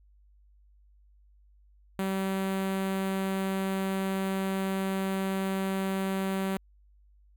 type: tone with notch filter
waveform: sawtooth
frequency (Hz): 192.2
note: G3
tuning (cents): -34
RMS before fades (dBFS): -30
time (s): 1.99-6.57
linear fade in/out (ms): 0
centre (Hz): 5400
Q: 1.2
effects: added 50 Hz sine -57 dBFS peak until 7.36 s